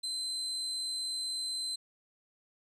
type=tone; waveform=35% pulse; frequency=4072 Hz; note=C8; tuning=48 cents flat; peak=-32 dBFS; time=0.03-1.76 s; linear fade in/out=10 ms; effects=resampled to 32000 Hz